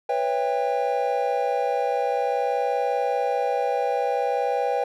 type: chord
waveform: triangle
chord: C# half-diminished seventh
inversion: third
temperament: equal with one note detuned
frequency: 493.9 / 554.4 / 659.3 / 798.6 Hz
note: B4 / C#5 / E5 / G5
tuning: 0 / 0 / 0 / +32 cents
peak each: -24 / -26 / -29 / -23 dBFS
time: 0.09-4.84 s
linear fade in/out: 5 ms
effects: none